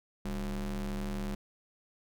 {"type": "ring-modulated tone", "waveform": "square", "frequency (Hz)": 82.41, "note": "E2", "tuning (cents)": 0, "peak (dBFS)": -31, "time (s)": [0.25, 1.35], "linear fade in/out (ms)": 5, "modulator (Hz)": 118, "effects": []}